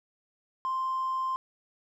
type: tone with hard clipping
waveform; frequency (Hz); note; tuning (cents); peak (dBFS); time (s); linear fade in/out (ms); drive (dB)
sine; 1046.5; C6; 0; -28; 0.65-1.36; 0; 1
effects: none